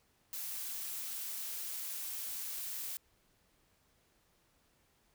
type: noise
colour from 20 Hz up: blue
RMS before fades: -41 dBFS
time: 0.33-2.97 s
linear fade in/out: 0 ms
effects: pink hiss -72 dBFS RMS until 5.14 s